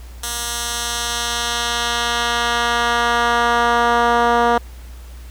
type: tone with band-pass filter sweep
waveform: 10% pulse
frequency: 237.1 Hz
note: A#3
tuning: 30 cents sharp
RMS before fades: -18 dBFS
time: 0.23-4.58 s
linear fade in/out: 5 ms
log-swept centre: 9200 to 730 Hz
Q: 0.73
effects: added 60 Hz sine -33 dBFS peak until 5.3 s + pink hiss -46 dBFS RMS until 5.3 s